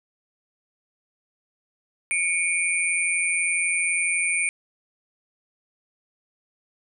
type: tone cluster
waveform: sine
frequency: 2239 / 2411 / 9020 Hz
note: C#7 / D7 / C#9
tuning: +17 / +45 / +29 cents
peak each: -25 / -25 / -26 dBFS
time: 2.11-4.49 s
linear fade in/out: 0 ms
effects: none